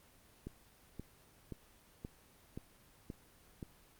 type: click train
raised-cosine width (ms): 3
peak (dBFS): -30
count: 7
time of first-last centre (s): 0.47-3.628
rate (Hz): 1.9
effects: pink hiss -64 dBFS RMS until 3.99 s + Opus 24 kbps